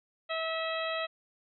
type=harmonic tone; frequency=648 Hz; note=E5; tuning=30 cents flat; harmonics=1 / 2 / 3 / 4 / 5 / 6; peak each=-34 / -37 / -39 / -40 / -41 / -42 dBFS; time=0.29-1.07 s; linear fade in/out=20 ms; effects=none